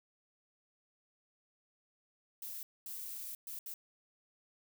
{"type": "noise bursts at uneven times", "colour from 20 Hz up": "violet", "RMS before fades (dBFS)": -44, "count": 4, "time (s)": [[2.42, 2.63], [2.86, 3.35], [3.47, 3.59], [3.66, 3.74]], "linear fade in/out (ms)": 2, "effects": []}